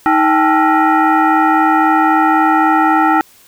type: tone with frequency modulation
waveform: sine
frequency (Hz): 233.1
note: A#3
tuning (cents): 0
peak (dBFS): -8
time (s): 0.06-3.21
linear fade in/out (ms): 0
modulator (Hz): 550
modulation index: 2.4
effects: white hiss -46 dBFS RMS until 3.47 s